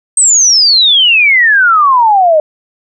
sine exponential sweep, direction down, 8420 to 599 Hz, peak -4 dBFS, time 0.17-2.4 s, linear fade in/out 2 ms, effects none

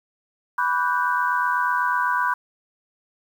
sine chord, G major seventh, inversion first, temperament equal with one note detuned, 987.8 / 1148.5 / 1480 / 1568 Hz, B5 / D6 / F#6 / G6, 0 / -39 / 0 / 0 cents, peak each -22 / -27 / -25 / -27 dBFS, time 0.58-2.34 s, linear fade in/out 5 ms, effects 8-bit

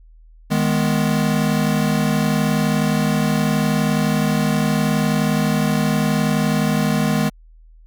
square chord, G# minor, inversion second, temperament equal, 155.56 / 207.7 / 246.9 Hz, D#3 / G#3 / B3, 0 / 0 / 0 cents, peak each -21 / -20 / -23 dBFS, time 0.5-7.3 s, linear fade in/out 20 ms, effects added 40 Hz sine -43 dBFS peak until 7.86 s

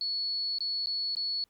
sine tone with dropouts, 4400 Hz, C#8, 14 cents flat, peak -29 dBFS, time 0.01-1.44 s, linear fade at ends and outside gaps 1 ms, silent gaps 0.585-0.606 / 0.86-0.87 / 1.151-1.168 s, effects pink hiss -73 dBFS RMS until 1.49 s

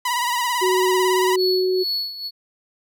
sawtooth tone with vibrato, 974 Hz, B5, 24 cents flat, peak -16 dBFS, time 0.05-1.36 s, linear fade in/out 5 ms, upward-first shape sine, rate 18 Hz, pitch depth 59 cents each way
sine tone, 371.3 Hz, F#4, 6 cents sharp, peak -17 dBFS, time 0.61-1.84 s, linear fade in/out 20 ms
triangle tone with tremolo, 4400 Hz, C#8, 14 cents flat, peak -19 dBFS, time 1.36-2.31 s, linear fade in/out 50 ms, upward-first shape sine, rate 2.2 Hz, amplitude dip 75%
effects none

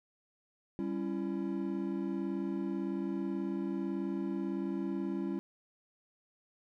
triangle chord, C# diminished, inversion second, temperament equal with one note detuned, 196 / 277.2 / 335.4 Hz, G3 / C#4 / E4, 0 / 0 / +30 cents, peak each -35 / -36 / -35 dBFS, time 0.79-5.39 s, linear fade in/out 0 ms, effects none

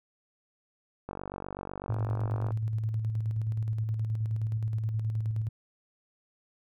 click train, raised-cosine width 1 ms, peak -23 dBFS, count 69, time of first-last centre 1.09-2.507 s, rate 48 Hz
sine tone with tremolo, 109.9 Hz, A2, 2 cents flat, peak -26 dBFS, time 1.89-5.49 s, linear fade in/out 10 ms, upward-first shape square, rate 9.5 Hz, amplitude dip 35%
effects none

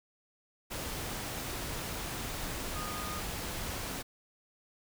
sine tone in noise, 1232 Hz, D#6, 17 cents flat, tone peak -41 dBFS, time 2.74-3.21 s, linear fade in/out 20 ms, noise pink, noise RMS -38 dBFS, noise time 0.7-4.03 s, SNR -6 dB, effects none

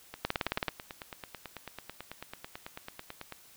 two click trains, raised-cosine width 0.3 ms, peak -13 / -24 dBFS, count 9 / 30, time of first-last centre 0.25-0.682 / 0.14-3.323 s, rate 18.5 / 9.11 Hz, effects white hiss -57 dBFS RMS until 3.56 s

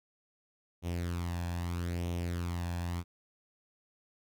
sawtooth tone with flanger, 86.8 Hz, F2, 10 cents flat, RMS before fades -35 dBFS, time 0.82-3.04 s, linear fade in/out 50 ms, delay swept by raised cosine 0.32 to 1.19 ms, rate 0.78 Hz, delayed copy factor +0.6, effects none

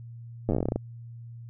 slowing click train, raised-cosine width 2 ms, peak -13 dBFS, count 14, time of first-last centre 0.49-0.76 s, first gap 9 ms, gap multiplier 1.13, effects added 117 Hz sine -40 dBFS peak until 1.49 s

